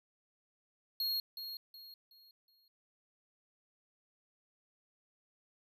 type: tone with echo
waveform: square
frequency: 4280 Hz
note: C8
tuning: 38 cents sharp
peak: -33 dBFS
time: 1-1.2 s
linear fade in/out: 2 ms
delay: 370 ms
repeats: 4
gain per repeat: -9 dB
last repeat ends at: 2.68 s
effects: none